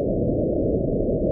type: low-pass noise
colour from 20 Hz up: white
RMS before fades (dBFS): -22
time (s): 0-1.31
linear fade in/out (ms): 0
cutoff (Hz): 630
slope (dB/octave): 96
effects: none